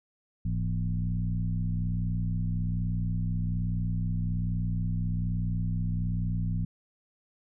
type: tone with frequency modulation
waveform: sine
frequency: 103.83 Hz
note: G#2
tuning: in tune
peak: -26 dBFS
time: 0.45-6.65 s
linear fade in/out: 5 ms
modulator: 61.2 Hz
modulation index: 1.3
effects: none